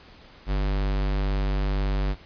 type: tone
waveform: square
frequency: 49 Hz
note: G1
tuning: in tune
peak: -23 dBFS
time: 0.46-2.16 s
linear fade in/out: 50 ms
effects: pink hiss -50 dBFS RMS until 2.25 s + resampled to 11025 Hz